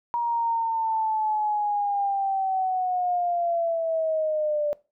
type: linear sweep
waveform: sine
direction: down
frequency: 951 to 586 Hz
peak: -22 dBFS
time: 0.14-4.73 s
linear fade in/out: 0 ms
effects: noise-tail reverb RT60 0.3 s tail -21 dB re dry